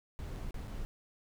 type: noise with dropouts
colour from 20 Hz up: brown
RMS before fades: -40 dBFS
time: 0.19-0.85 s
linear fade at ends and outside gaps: 0 ms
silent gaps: 0.361-0.365 / 0.508-0.543 / 0.673-0.679 s
effects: none